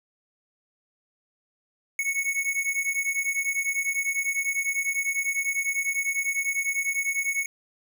square beating tone pair, 2203 / 2213 Hz, C#7 / C#7, -11 / -3 cents, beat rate 10 Hz, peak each -29 / -28 dBFS, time 1.99-7.46 s, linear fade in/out 2 ms, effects none

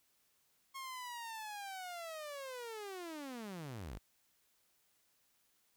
sawtooth linear sweep, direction down, 1087 to 38.7 Hz, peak -40 dBFS, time 0.74-3.99 s, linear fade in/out 20 ms, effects white hiss -75 dBFS RMS until 5.76 s

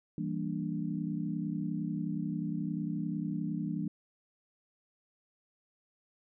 sine chord, E half-diminished seventh, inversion none, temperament equal, 164.81 / 196 / 233.1 / 293.7 Hz, E3 / G3 / Bb3 / D4, 0 / 0 / 0 / 0 cents, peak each -36 / -37 / -39 / -38 dBFS, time 0.18-3.88 s, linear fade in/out 2 ms, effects none

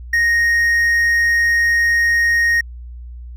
triangle tone with hard clipping, 1864.7 Hz, A#6, in tune, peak -13 dBFS, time 0.13-2.61 s, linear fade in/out 5 ms, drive 6 dB, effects added 60 Hz sine -30 dBFS peak until 3.36 s

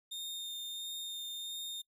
40% pulse tone with vibrato, 3650 Hz, A#7, 37 cents flat, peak -38 dBFS, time 0.11-1.82 s, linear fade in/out 10 ms, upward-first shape sine, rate 1.5 Hz, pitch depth 9 cents each way, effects noise-tail reverb RT60 0.1 s tail -20 dB re dry

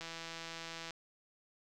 click train, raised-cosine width 0.2 ms, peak -27 dBFS, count 149, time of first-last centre 0.01-0.907 s, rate 165 Hz, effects none

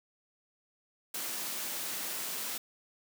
white high-pass noise, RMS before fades -37 dBFS, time 1.14-2.58 s, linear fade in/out 5 ms, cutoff 160 Hz, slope 24 dB/octave, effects none

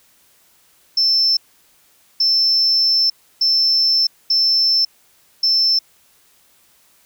sine tone bursts at uneven times, 5320 Hz, E8, 15 cents sharp, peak -11 dBFS, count 5, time 0.97-1.37 / 2.2-3.1 / 3.41-4.07 / 4.3-4.85 / 5.43-5.79 s, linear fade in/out 5 ms, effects tanh soft clip ceiling -9 dBFS + white hiss -55 dBFS RMS until 7.05 s

